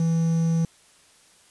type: tone with quantisation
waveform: triangle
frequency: 164.81 Hz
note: E3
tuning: in tune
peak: -17 dBFS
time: 0-0.65 s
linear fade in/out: 2 ms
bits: 7
effects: white hiss -56 dBFS RMS until 1.5 s + resampled to 24000 Hz